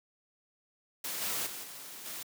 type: noise with level steps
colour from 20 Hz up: white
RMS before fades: -37 / -34 / -42 / -46 / -41 dBFS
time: 1.04-2.23 s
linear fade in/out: 5 ms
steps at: 1.21 / 1.46 / 1.63 / 2.05 s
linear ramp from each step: 10 ms
effects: high-pass 150 Hz 12 dB/octave